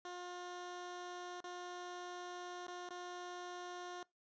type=tone with dropouts; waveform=15% pulse; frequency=356.3 Hz; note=F4; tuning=35 cents sharp; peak=-39 dBFS; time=0.05-4.03 s; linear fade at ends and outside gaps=2 ms; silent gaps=1.405-1.441 / 2.668-2.681 / 2.89-2.906 s; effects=noise-tail reverb RT60 0.2 s tail -23 dB re dry + resampled to 16000 Hz